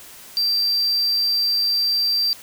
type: tone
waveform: triangle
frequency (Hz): 4699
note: D8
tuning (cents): 0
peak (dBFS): -16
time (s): 0.37-2.33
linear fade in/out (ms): 0
effects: white hiss -42 dBFS RMS until 2.42 s